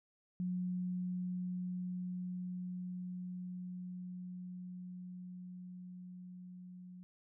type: tone with level ramp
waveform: sine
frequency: 180.9 Hz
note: F#3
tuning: 39 cents flat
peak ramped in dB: -34 to -49 dBFS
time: 0.4-7.03 s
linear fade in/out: 0 ms
effects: none